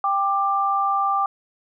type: tone pair together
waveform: sine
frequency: 790 / 1183.7 Hz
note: G5 / D6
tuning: +13 / +13 cents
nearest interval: perfect fifth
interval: 700 cents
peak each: -22 / -20 dBFS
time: 0.04-1.26 s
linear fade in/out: 2 ms
effects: none